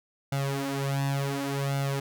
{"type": "tone with flanger", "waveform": "sawtooth", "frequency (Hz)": 138.59, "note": "C#3", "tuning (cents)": 0, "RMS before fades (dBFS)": -29, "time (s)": [0.32, 2], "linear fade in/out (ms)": 5, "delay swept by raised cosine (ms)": [1.4, 6.1], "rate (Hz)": 0.69, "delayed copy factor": 0.8, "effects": []}